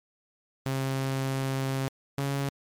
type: tone pair in turn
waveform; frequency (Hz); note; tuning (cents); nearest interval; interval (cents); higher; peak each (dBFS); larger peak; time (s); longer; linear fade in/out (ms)
sawtooth; 134.1 / 138.99; C3 / C#3; +43 / +5; minor second; 62; second; -23; neither; 0.66-1.88 / 2.18-2.49; first; 0
effects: MP3 96 kbps